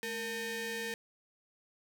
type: ring-modulated tone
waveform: sawtooth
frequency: 677 Hz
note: E5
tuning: 46 cents sharp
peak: -29 dBFS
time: 0.03-0.94 s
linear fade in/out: 0 ms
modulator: 1140 Hz
effects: none